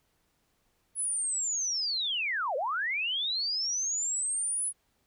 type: linear two-way sweep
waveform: sine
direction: down then up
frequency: 10380 to 485 to 10380 Hz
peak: -28 dBFS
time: 0.95-4.73 s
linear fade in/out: 50 ms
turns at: 2.56 s
effects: pink hiss -73 dBFS RMS until 5.06 s